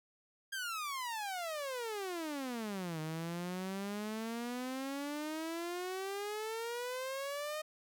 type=exponential two-way sweep; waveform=sawtooth; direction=down then up; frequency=1624 to 154.9 to 621 Hz; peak=-34 dBFS; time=0.52-7.62 s; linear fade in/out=10 ms; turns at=3 s; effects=none